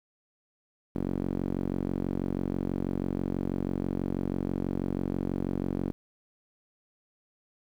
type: tone with band-pass filter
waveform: sawtooth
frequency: 46.15 Hz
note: F#1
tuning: 4 cents flat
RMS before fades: -31 dBFS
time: 0.95-5.92 s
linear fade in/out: 0 ms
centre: 270 Hz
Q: 1.7
effects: 10-bit